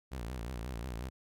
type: tone with vibrato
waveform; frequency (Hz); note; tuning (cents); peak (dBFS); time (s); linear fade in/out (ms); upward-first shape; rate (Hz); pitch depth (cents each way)
sawtooth; 60.5; B1; -35; -34; 0.11-1.1; 20; triangle; 5.6; 200
effects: none